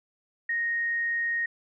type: tone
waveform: sine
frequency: 1864.7 Hz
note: A#6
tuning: in tune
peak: -25 dBFS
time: 0.49-1.46 s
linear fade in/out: 5 ms
effects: none